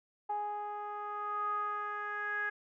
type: tone with low-pass filter sweep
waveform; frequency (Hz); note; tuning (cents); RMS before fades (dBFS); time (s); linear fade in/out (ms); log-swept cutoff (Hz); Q
10% pulse; 415.3; G#4; 0; -37; 0.29-2.5; 10; 860 to 1700; 7.9
effects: none